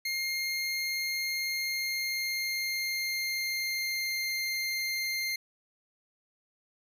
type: tone with pitch glide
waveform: 25% pulse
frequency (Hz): 2126 to 2104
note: C7 to C7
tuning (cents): +27 to +9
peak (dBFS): -26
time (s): 0.05-5.36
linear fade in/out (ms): 5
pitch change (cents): -18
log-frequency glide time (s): 1.48-4.36
effects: none